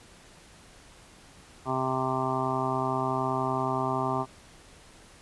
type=harmonic tone; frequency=130.6 Hz; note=C3; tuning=3 cents flat; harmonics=1 / 2 / 3 / 5 / 6 / 7 / 8 / 9; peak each=-34 / -34 / -34 / -34 / -34 / -34 / -34 / -34 dBFS; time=1.65-4.26 s; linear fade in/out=50 ms; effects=pink hiss -53 dBFS RMS until 5.21 s + resampled to 24000 Hz